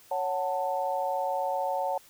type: chord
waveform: sine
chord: F# minor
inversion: second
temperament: just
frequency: 555 / 740 / 888 Hz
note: C#5 / F#5 / A5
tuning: +2 / 0 / +16 cents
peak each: -31 dBFS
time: 0.11-1.98 s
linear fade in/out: 5 ms
effects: white hiss -56 dBFS RMS until 2.09 s